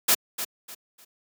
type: noise with echo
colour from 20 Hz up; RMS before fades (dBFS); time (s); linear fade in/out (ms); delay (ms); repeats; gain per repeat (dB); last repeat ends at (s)
white; -19; 0.08-0.15; 10; 300; 3; -11; 1.05
effects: high-pass 200 Hz 12 dB/octave